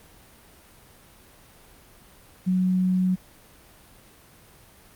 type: tone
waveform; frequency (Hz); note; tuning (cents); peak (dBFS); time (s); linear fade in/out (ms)
sine; 184.4; F#3; -6; -19; 2.46-3.16; 20
effects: pink hiss -52 dBFS RMS until 4.95 s + Opus 32 kbps